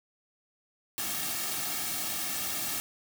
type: noise with comb filter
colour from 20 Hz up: white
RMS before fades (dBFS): -33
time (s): 0.98-2.8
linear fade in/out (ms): 0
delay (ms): 2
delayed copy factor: -0.7
effects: none